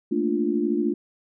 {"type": "chord", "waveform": "sine", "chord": "Bb major seventh", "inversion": "third", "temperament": "equal", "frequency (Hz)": [220, 233.1, 293.7, 349.2], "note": ["A3", "Bb3", "D4", "F4"], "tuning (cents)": [0, 0, 0, 0], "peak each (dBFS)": [-27, -29, -25, -25], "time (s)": [0.11, 0.94], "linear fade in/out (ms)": 10, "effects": []}